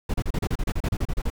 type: noise bursts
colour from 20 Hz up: brown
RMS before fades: -24 dBFS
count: 15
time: 0.09-1.302 s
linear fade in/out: 5 ms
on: 50 ms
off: 33 ms
effects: none